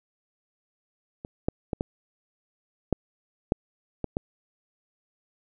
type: clicks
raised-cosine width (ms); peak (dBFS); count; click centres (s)
2; -23 / -10 / -14 / -13 / -8 / -7 / -15 / -13; 8; 1.249 / 1.485 / 1.732 / 1.809 / 2.927 / 3.521 / 4.043 / 4.169
effects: none